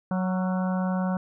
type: harmonic tone with a mistuned harmonic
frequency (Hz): 185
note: F#3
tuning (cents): 0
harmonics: 1 / 3 / 4 / 5 / 6 / 7 / 8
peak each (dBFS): -24 / -34 / -36 / -38 / -40 / -41 / -42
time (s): 0.11-1.17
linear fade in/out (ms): 2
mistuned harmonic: 7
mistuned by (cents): +63
effects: none